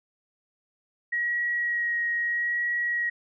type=tone with vibrato; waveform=sine; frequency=1900 Hz; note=A#6; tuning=33 cents sharp; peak=-24 dBFS; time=1.12-3.1 s; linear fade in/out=10 ms; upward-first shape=sine; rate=0.78 Hz; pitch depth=13 cents each way; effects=none